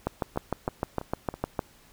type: two click trains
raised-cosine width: 1 ms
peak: -23 / -12 dBFS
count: 4 / 11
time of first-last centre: 0.36-1.34 / 0.07-1.592 s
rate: 3.06 / 6.57 Hz
effects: pink hiss -57 dBFS RMS until 1.92 s